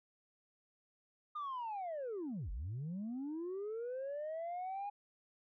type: linear two-way sweep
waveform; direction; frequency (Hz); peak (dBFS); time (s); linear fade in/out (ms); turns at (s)
sine; down then up; 1228 to 41.2 to 824; -37; 1.35-4.9; 10; 2.51
effects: tanh soft clip ceiling -37 dBFS